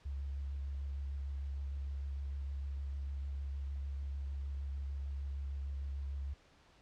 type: tone with vibrato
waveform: sine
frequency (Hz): 69.3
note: C#2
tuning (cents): 0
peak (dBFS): -37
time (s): 0.05-6.34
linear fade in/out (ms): 10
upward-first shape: triangle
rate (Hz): 6.6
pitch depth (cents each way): 24
effects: pink hiss -65 dBFS RMS until 6.81 s + low-pass 5000 Hz 12 dB/octave